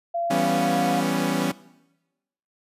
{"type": "tone with pitch glide", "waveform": "sine", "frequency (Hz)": [684, 710.6], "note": ["F5", "F5"], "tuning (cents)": [-36, 30], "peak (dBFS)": -23, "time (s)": [0.14, 1.01], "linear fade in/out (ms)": 10, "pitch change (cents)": 66, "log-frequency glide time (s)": [0.3, 0.89]}
{"type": "chord", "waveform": "sawtooth", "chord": "C# half-diminished seventh", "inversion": "first", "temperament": "equal with one note detuned", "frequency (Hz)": [166.54, 196, 246.9, 277.2], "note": ["E3", "G3", "B3", "C#4"], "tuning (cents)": [18, 0, 0, 0], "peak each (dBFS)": [-25, -24, -24, -22], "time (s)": [0.3, 1.52], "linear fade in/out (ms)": 10}
{"effects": ["noise-tail reverb RT60 1.0 s tail -20 dB re dry", "resampled to 32000 Hz"]}